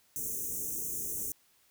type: band-stop noise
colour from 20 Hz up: white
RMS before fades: -36 dBFS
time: 0.16-1.32 s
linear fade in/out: 0 ms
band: 490 to 5900 Hz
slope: 96 dB/octave
effects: white hiss -67 dBFS RMS until 1.7 s